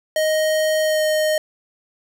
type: tone with pitch glide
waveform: square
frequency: 624 to 618.6 Hz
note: D#5 to D#5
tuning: +5 to -10 cents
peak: -17 dBFS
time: 0.16-1.38 s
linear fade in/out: 2 ms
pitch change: -15 cents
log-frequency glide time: 0.82-1.03 s
effects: none